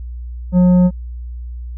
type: tone with tanh clipping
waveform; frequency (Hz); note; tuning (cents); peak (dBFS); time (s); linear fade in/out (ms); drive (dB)
sine; 180; F#3; -47; -9; 0.52-0.91; 50; 8
effects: added 60 Hz sine -25 dBFS peak until 1.77 s